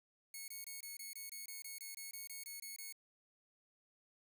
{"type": "tone bursts", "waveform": "5% pulse", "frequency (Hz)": 2200, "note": "C#7", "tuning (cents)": -14, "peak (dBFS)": -36, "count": 16, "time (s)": [0.34, 2.925], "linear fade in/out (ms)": 2, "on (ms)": 140, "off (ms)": 23, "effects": []}